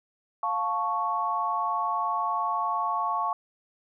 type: chord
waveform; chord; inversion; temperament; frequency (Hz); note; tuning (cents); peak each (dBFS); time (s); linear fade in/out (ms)
sine; F augmented; none; equal with one note detuned; 702.9 / 880 / 1108.7; F5 / A5 / C#6; +11 / 0 / 0; -32 / -30 / -27; 0.43-3.33; 2
effects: none